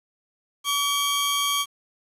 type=tone pair together; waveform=sawtooth; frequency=1140 / 3224 Hz; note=C#6 / G7; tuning=+48 / +48 cents; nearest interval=octave + tritone; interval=1800 cents; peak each=-21 dBFS; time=0.64-1.66 s; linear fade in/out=50 ms; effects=resampled to 32000 Hz + 8-bit